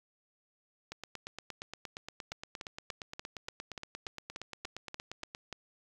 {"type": "two click trains", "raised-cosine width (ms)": 0.2, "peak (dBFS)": [-24, -23], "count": [39, 12], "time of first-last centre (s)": [[0.92, 5.349], [2.32, 5.527]], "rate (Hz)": [8.58, 3.43], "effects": ["9-bit"]}